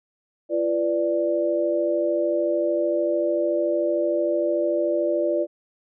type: chord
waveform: sine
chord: B diminished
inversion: second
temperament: equal with one note detuned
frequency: 341.3 / 493.9 / 587.3 Hz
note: F4 / B4 / D5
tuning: -40 / 0 / 0 cents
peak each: -24 / -28 / -22 dBFS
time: 0.49-5.47 s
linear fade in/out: 50 ms
effects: none